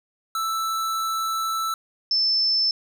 square / sine tone pair in turn, 1321 / 5284 Hz, E6 / E8, +3 / +3 cents, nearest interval 2 octaves, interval 2400 cents, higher second, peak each -24 / -18 dBFS, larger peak second, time 0.35-1.74 / 2.11-2.71 s, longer first, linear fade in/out 2 ms, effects none

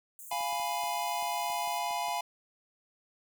white high-pass noise, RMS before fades -47 dBFS, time 0.19-1.79 s, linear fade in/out 0 ms, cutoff 6500 Hz, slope 96 dB/octave
square chord, F diminished, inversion none, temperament equal, 698.5 / 830.6 / 987.8 Hz, F5 / Ab5 / Cb6, 0 / 0 / 0 cents, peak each -36 dBFS, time 0.31-2.21 s, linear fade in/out 5 ms
clicks, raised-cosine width 1 ms, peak -39 dBFS, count 10, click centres 0.328 / 0.408 / 0.528 / 0.6 / 0.836 / 1.226 / 1.502 / 1.676 / 1.909 / 2.084 s
effects none

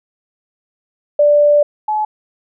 sine tone pair in turn, 587.3 / 854.3 Hz, D5 / G#5, 0 / +49 cents, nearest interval tritone, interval 649 cents, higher second, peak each -7 / -14 dBFS, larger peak first, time 1.19-1.63 / 1.88-2.05 s, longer first, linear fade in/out 5 ms, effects none

